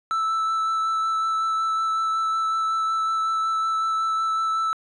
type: tone with vibrato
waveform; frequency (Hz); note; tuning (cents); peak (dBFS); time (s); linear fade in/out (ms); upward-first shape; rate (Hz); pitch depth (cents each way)
triangle; 1318.5; E6; 0; -19; 0.11-4.73; 0; sine; 5.4; 9
effects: resampled to 22050 Hz